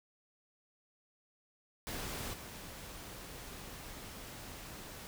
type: noise with level steps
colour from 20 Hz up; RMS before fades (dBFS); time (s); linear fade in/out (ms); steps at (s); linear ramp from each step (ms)
pink; -41 / -48; 1.87-5.07; 0; 2.33; 10
effects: none